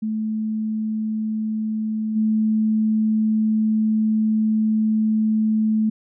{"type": "tone with level steps", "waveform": "sine", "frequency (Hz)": 217.5, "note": "A3", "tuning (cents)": -20, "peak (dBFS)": [-21, -16], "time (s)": [0.02, 5.9], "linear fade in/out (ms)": 10, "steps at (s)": 2.15, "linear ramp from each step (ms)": 20, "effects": []}